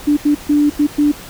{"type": "tone bursts at uneven times", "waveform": "sine", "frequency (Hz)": 293.7, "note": "D4", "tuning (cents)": 0, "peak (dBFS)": -9, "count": 5, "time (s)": [[0.07, 0.17], [0.25, 0.35], [0.49, 0.7], [0.79, 0.87], [0.98, 1.12]], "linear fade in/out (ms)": 10, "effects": ["pink hiss -34 dBFS RMS until 1.29 s"]}